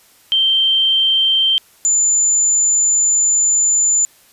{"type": "tone pair in turn", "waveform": "sine", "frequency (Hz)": [3136, 7065], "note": ["G7", "A8"], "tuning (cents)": [0, 6], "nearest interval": "octave + major second", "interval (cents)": 1406, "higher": "second", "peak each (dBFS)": -11, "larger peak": "neither", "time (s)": [[0.32, 1.58], [1.85, 4.05]], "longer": "second", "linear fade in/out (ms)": 0, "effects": ["white hiss -50 dBFS RMS until 4.32 s", "resampled to 32000 Hz"]}